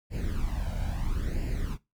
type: noise with flanger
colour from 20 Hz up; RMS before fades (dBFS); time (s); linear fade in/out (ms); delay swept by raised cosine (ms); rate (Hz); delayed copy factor
brown; -30; 0.1-1.78; 50; 0.41 to 1.33; 0.75; +0.75
effects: noise-tail reverb RT60 0.2 s tail -18 dB re dry